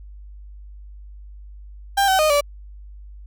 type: tone with pitch steps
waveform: 35% pulse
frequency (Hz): 794 / 762 / 617 / 578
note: G5 / G5 / D#5 / D5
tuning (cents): +22 / -49 / -15 / -28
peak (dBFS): -13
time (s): 1.97-2.41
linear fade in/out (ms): 10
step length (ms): 110
effects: added 50 Hz sine -37 dBFS peak until 3.26 s